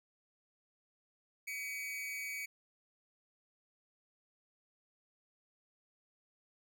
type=tone with amplitude modulation; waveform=45% pulse; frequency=2263 Hz; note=C#7; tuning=35 cents sharp; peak=-36 dBFS; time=1.47-2.46 s; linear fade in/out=10 ms; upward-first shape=sine; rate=228 Hz; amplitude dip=65%; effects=none